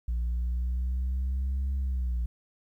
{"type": "linear two-way sweep", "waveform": "sine", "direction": "up then down", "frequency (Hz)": [58.27, 67.6, 58.27], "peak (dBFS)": -24, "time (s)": [0.08, 2.26], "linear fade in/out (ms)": 5, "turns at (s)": 1.75, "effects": ["tanh soft clip ceiling -25 dBFS", "11-bit"]}